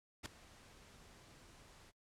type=noise with ADSR envelope; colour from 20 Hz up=pink; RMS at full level=-41 dBFS; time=0.23-1.92 s; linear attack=28 ms; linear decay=5 ms; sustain=-20 dB; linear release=32 ms; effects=noise-tail reverb RT60 0.1 s tail -21 dB re dry + low-pass 9000 Hz 12 dB/octave